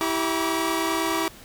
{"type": "tone cluster", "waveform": "sawtooth", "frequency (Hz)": [328.6, 391.2, 956, 1138, 1178], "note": ["E4", "G4", "A#5", "C#6", "D6"], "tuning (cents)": [-5, -4, 43, 45, 5], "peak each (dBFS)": [-22, -26, -26, -27, -31], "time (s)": [0.01, 1.28], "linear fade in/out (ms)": 0, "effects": ["pink hiss -46 dBFS RMS until 1.44 s"]}